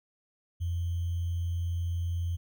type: tone with sample-and-hold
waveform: sine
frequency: 86 Hz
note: F2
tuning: 26 cents flat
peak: -28 dBFS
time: 0.6-2.37 s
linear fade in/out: 20 ms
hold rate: 3150 Hz
effects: none